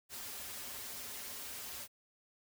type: noise with comb filter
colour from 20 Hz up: white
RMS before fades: -45 dBFS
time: 0.09-1.88 s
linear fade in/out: 50 ms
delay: 6.1 ms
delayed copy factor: -0.75
effects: none